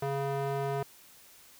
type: tone with band-pass filter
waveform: square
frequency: 138.59 Hz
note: C#3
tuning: in tune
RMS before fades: -32 dBFS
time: 0.02-0.83 s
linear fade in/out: 5 ms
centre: 630 Hz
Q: 1
effects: white hiss -56 dBFS RMS until 1.59 s

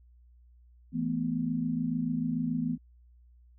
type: chord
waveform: sine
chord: E suspended fourth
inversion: none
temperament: equal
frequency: 164.81 / 220 / 246.9 Hz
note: E3 / A3 / B3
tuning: 0 / 0 / 0 cents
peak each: -33 / -34 / -30 dBFS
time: 0.92-2.78 s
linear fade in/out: 50 ms
effects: added 60 Hz sine -55 dBFS peak until 3.58 s

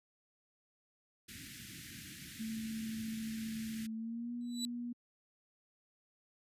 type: band-stop noise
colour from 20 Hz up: pink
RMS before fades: -48 dBFS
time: 1.28-3.87 s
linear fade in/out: 10 ms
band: 310 to 1600 Hz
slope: 48 dB/octave
type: tone with pitch glide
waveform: sine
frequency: 221.8 to 240.5 Hz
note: A3 to B3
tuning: +14 to -46 cents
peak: -38 dBFS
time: 2.39-4.93 s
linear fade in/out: 10 ms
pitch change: +140 cents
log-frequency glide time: 3.94-4.32 s
type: tone with exponential growth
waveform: 30% pulse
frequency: 3951 Hz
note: B7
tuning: in tune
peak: -31 dBFS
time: 4.41-4.65 s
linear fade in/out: 0 ms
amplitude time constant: 51 ms
effects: high-pass 100 Hz 12 dB/octave + resampled to 32000 Hz

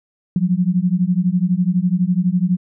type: beating tone pair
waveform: sine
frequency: 174.4 / 186.4 Hz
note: F3 / F#3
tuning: -2 / +13 cents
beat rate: 12 Hz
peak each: -17 / -17 dBFS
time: 0.36-2.57 s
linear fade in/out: 2 ms
effects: none

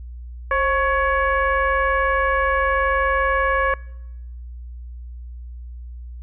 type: tone with frequency modulation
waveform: sine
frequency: 1108.7 Hz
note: C#6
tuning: in tune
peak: -16 dBFS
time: 0.51-3.74 s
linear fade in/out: 2 ms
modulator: 574 Hz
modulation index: 1.3
effects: noise-tail reverb RT60 0.9 s tail -24 dB re dry + added 60 Hz sine -32 dBFS peak until 6.22 s

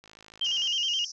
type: click train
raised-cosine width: 0.2 ms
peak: -32 dBFS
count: 35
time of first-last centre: 0.04-0.674 s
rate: 53.6 Hz
type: tone with vibrato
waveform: sine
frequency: 3000 Hz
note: F#7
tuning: 23 cents sharp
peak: -25 dBFS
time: 0.41-1.05 s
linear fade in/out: 5 ms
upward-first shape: square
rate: 9.5 Hz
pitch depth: 80 cents each way
type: band-pass noise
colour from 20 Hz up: pink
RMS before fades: -39 dBFS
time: 0.44-1.12 s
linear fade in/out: 10 ms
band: 5100 to 6100 Hz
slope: 96 dB/octave
effects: none

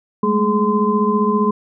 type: tone cluster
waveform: sine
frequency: 202.8 / 217.9 / 420.3 / 1031 Hz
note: G#3 / A3 / G#4 / C6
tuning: -41 / -17 / +21 / -26 cents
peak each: -19 dBFS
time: 0.23-1.51 s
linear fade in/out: 5 ms
effects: none

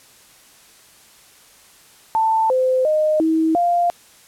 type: tone with pitch steps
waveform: sine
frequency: 888 / 515 / 616 / 320.7 / 697 Hz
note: A5 / C5 / D#5 / E4 / F5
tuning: +16 / -28 / -17 / -48 / -4 cents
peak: -14 dBFS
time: 2.15-3.9 s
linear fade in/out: 0 ms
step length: 350 ms
effects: white hiss -49 dBFS RMS until 4.27 s + low-pass 12000 Hz 12 dB/octave

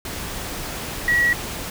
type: tone in noise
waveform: sine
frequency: 1922 Hz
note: B6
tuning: 48 cents flat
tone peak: -15 dBFS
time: 1.08-1.33 s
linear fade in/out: 2 ms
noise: pink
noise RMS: -30 dBFS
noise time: 0.05-1.7 s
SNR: +12 dB
effects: none

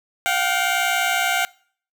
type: tone pair together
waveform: 15% pulse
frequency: 708 / 769 Hz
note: F5 / G5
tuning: +23 / -33 cents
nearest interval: minor second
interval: 144 cents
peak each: -15 dBFS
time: 0.26-1.45 s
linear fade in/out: 0 ms
effects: noise-tail reverb RT60 0.5 s tail -23 dB re dry

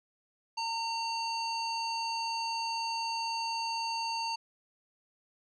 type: tone with low-pass filter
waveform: square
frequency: 914 Hz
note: A#5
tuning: 34 cents flat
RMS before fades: -34 dBFS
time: 0.57-4.36 s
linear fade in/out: 10 ms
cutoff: 5100 Hz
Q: 4.6
effects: none

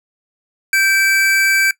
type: tone pair together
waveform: square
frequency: 1568 / 2309 Hz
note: G6 / D7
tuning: 0 / -30 cents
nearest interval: perfect fifth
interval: 670 cents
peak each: -15 dBFS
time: 0.73-1.71 s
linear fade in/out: 2 ms
effects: noise-tail reverb RT60 0.1 s tail -19 dB re dry

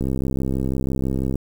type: click train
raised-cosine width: 3 ms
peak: -11 dBFS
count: 90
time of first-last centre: 0.01-1.356 s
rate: 66.1 Hz
effects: 7-bit

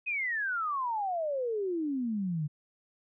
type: exponential sweep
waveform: sine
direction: down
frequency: 2549 to 143.7 Hz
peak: -29 dBFS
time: 0.06-2.48 s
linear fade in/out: 20 ms
effects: none

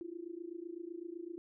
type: tone with amplitude modulation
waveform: sine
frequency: 341.6 Hz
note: F4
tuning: 38 cents flat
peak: -38 dBFS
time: 0.01-1.38 s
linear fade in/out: 0 ms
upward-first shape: sine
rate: 27.9 Hz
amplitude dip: 90%
effects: none

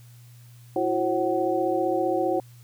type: tone cluster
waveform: sine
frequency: 331.3 / 366.5 / 538 / 749 Hz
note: E4 / F#4 / C5 / F#5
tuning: +9 / -16 / +48 / +21 cents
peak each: -27 dBFS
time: 0.76-2.4 s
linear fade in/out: 2 ms
effects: added 120 Hz sine -46 dBFS peak until 2.63 s + white hiss -58 dBFS RMS until 2.63 s

